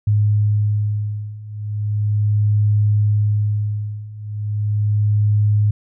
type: beating tone pair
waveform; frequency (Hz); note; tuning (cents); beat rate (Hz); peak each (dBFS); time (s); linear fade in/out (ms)
sine; 104.5 / 104.87; G#2 / G#2; +11 / +17; 0.37; -19 / -17; 0.07-5.71; 5
effects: none